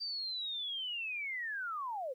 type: linear sweep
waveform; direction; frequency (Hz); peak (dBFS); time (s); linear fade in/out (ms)
sine; down; 4699 to 480; -36; 0-2.14; 20
effects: 12-bit